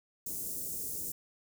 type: band-stop noise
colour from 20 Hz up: white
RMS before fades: -38 dBFS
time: 0.26-1.12 s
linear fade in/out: 5 ms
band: 460 to 6900 Hz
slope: 24 dB/octave
effects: none